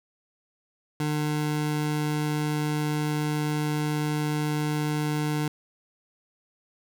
25% pulse tone, 150.6 Hz, D3, 44 cents sharp, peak -21 dBFS, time 1-5.48 s, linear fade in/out 2 ms, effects none

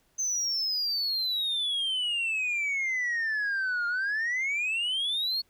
sine exponential two-way sweep, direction down then up, 6272 to 1400 to 4406 Hz, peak -24 dBFS, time 0.18-5.42 s, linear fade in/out 20 ms, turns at 3.87 s, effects tanh soft clip ceiling -25 dBFS + pink hiss -68 dBFS RMS until 5.49 s

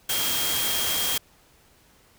sine tone in noise, 3234 Hz, G#7, 47 cents flat, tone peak -29 dBFS, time 0.09-1.18 s, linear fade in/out 5 ms, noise white, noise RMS -26 dBFS, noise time 0.09-1.18 s, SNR -6 dB, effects pink hiss -58 dBFS RMS until 2.18 s

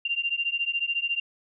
sine beating tone pair, 2774 / 2788 Hz, F7 / F7, -12 / -4 cents, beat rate 14 Hz, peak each -28 dBFS, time 0.05-1.2 s, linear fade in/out 5 ms, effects none

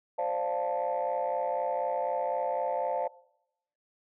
sine chord, D minor seventh, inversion third, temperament equal, 523.3 / 587.3 / 698.5 / 880 Hz, C5 / D5 / F5 / A5, 0 / 0 / 0 / 0 cents, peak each -32 dBFS, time 0.18-3.08 s, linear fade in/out 10 ms, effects noise-tail reverb RT60 0.8 s tail -21 dB re dry + tanh soft clip ceiling -21 dBFS

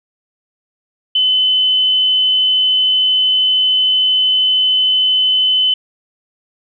sine tone, 3031 Hz, F#7, 41 cents sharp, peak -10 dBFS, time 1.15-5.74 s, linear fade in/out 5 ms, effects none

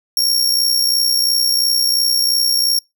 sawtooth tone with amplitude modulation, 5530 Hz, F8, 18 cents flat, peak -8 dBFS, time 0.17-2.79 s, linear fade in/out 2 ms, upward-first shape sine, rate 62.9 Hz, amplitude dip 55%, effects noise-tail reverb RT60 0.2 s tail -26 dB re dry

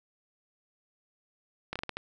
slowing click train, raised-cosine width 0.3 ms, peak -18 dBFS, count 6, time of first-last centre 1.73-1.97 s, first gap 26 ms, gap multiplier 1.31, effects none

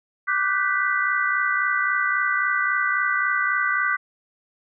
sine chord, G major seventh, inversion second, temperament equal with one note detuned, 1174.7 / 1480 / 1543.7 / 1975.5 Hz, D6 / F#6 / G6 / B6, 0 / 0 / -27 / 0 cents, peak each -25 dBFS, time 0.27-3.97 s, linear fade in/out 20 ms, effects none

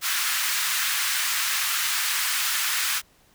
pink high-pass noise, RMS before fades -25 dBFS, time 0.01-3.02 s, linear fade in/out 50 ms, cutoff 1300 Hz, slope 24 dB/octave, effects pink hiss -59 dBFS RMS until 3.34 s

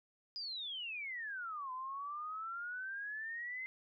sine exponential two-way sweep, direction down then up, 4978 to 1011 to 2080 Hz, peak -40 dBFS, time 0.36-3.66 s, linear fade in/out 0 ms, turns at 1.72 s, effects none

